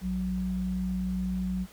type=tone pair together; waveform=sine; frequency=58.46 / 185 Hz; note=A#1 / F#3; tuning=+6 / 0 cents; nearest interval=octave + minor sixth; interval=1994 cents; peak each=-35 / -28 dBFS; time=0.01-1.67 s; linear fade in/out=50 ms; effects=pink hiss -53 dBFS RMS until 1.72 s